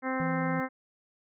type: harmonic tone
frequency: 260.8 Hz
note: C4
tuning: 5 cents flat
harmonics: 1 / 2 / 3 / 4 / 5 / 6 / 7 / 8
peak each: -32 / -35 / -37 / -38 / -39 / -40 / -40 / -41 dBFS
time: 0.02-0.69 s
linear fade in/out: 50 ms
type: tone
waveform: triangle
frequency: 165.5 Hz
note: E3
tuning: 7 cents sharp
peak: -29 dBFS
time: 0.2-0.6 s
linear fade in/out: 0 ms
effects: none